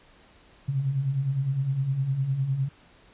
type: beating tone pair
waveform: sine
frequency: 127.5 / 137.3 Hz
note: C3 / C#3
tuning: -44 / -16 cents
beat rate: 9.8 Hz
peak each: -32 / -24 dBFS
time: 0.68-2.69 s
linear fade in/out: 10 ms
effects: pink hiss -56 dBFS RMS until 3.13 s + resampled to 8000 Hz